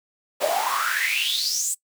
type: noise with high-pass filter sweep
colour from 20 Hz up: pink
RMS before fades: -24 dBFS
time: 0.4-1.75 s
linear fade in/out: 20 ms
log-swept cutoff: 540 to 8400 Hz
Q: 9.4
effects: noise-tail reverb RT60 0.1 s tail -21 dB re dry

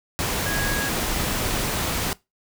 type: tone in noise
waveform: sine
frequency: 1651 Hz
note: G#6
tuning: 11 cents flat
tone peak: -27 dBFS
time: 0.46-0.89 s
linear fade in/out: 0 ms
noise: pink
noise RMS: -25 dBFS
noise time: 0.19-2.13 s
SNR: -5 dB
effects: noise-tail reverb RT60 0.2 s tail -20 dB re dry

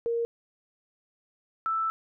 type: tone pair in turn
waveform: sine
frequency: 466.2 / 1321.7 Hz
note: A#4 / E6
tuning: 0 / +4 cents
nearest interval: octave + tritone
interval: 1804 cents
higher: second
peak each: -25 dBFS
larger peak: neither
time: 0.06-0.25 / 1.66-1.9 s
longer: second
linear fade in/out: 0 ms
effects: none

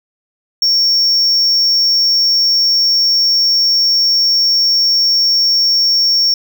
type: tone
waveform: triangle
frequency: 5490 Hz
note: F8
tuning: 31 cents flat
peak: -8 dBFS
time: 0.62-6.34 s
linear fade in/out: 2 ms
effects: none

